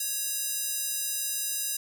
square tone with high-pass filter, 554.4 Hz, C#5, in tune, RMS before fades -31 dBFS, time 0-1.77 s, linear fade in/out 5 ms, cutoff 7500 Hz, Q 0.88, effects none

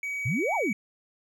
triangle tone, 2267 Hz, C#7, 38 cents sharp, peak -28 dBFS, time 0.03-0.73 s, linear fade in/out 2 ms
sine exponential two-way sweep, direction up then down, 103.83 to 960 to 178.9 Hz, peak -25 dBFS, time 0.25-0.73 s, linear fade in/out 10 ms, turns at 0.55 s
effects none

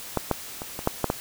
clicks, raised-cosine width 1 ms, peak -8 / -7 / -19 / -18 / -6 / -7 / -8 dBFS, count 7, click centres 0.173 / 0.313 / 0.619 / 0.791 / 0.874 / 1.043 / 1.101 s, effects white hiss -39 dBFS RMS until 1.2 s

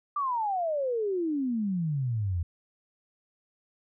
sine exponential sweep, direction down, 1195 to 81.7 Hz, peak -26 dBFS, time 0.16-2.43 s, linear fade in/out 5 ms, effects none

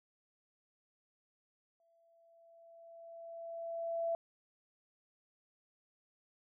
sine tone with exponential growth, 669 Hz, E5, 25 cents sharp, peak -31 dBFS, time 1.8-4.15 s, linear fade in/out 1 ms, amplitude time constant 510 ms, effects none

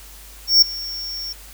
square tone with ADSR envelope, 5480 Hz, F8, 34 cents flat, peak -7 dBFS, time 0.47-1.33 s, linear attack 150 ms, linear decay 6 ms, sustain -20 dB, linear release 7 ms, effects added 50 Hz sine -42 dBFS peak until 1.53 s + white hiss -43 dBFS RMS until 1.53 s

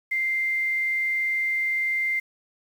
sine tone with quantisation, 2093 Hz, C7, in tune, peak -22 dBFS, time 0.11-2.2 s, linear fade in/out 10 ms, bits 8, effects none

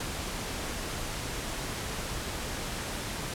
pink noise with ADSR envelope, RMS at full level -33 dBFS, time 0-3.34 s, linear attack 5 ms, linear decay 22 ms, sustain -2 dB, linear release 3 ms, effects low-pass 11000 Hz 12 dB/octave

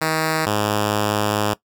5% pulse tone pair in turn, 158.6 / 104.57 Hz, D#3 / G#2, +33 / +12 cents, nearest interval perfect fifth, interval 721 cents, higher first, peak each -7 dBFS, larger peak neither, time 0.01-0.46 / 0.46-1.54 s, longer second, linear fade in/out 10 ms, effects noise-tail reverb RT60 0.1 s tail -18 dB re dry

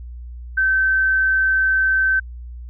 sine tone, 1543 Hz, G6, 28 cents flat, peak -14 dBFS, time 0.57-2.2 s, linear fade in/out 10 ms, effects added 60 Hz sine -31 dBFS peak until 2.69 s

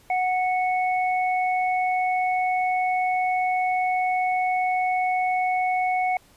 sine tone pair together, 737.5 / 2210 Hz, F#5 / C#7, -6 / -6 cents, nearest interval octave + perfect fifth, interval 1900 cents, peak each -21 / -28 dBFS, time 0.1-6.17 s, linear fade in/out 2 ms, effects pink hiss -56 dBFS RMS until 6.36 s + resampled to 32000 Hz

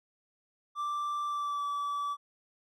triangle tone with pitch glide, 1174.7 to 1152.5 Hz, D6 to D6, 0 to -33 cents, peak -29 dBFS, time 0.75-2.17 s, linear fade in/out 50 ms, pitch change -33 cents, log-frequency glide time 1.26-1.64 s, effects none

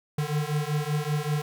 square beating tone pair, 146.83 / 152.03 Hz, D3 / D#3, 0 / -40 cents, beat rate 5.2 Hz, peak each -29 dBFS, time 0.18-1.42 s, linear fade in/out 5 ms, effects none

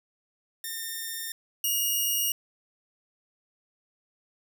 5% pulse tone pair in turn, 1816 / 2868 Hz, A#6 / F7, -46 / +45 cents, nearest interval minor sixth, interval 791 cents, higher second, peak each -22 / -16 dBFS, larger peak second, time 0.64-1.32 / 1.64-2.32 s, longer neither, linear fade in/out 2 ms, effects none

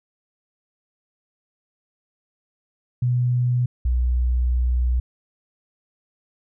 sine tone pair in turn, 123.47 / 61.57 Hz, B2 / B1, 0 / -5 cents, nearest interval octave, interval 1205 cents, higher first, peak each -17 dBFS, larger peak neither, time 3.02-3.66 / 3.85-5 s, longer second, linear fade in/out 5 ms, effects none

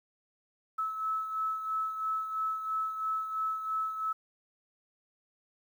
sine beating tone pair, 1300 / 1303 Hz, E6 / E6, -24 / -20 cents, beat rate 3 Hz, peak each -31 / -39 dBFS, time 0.78-4.13 s, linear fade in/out 10 ms, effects 10-bit

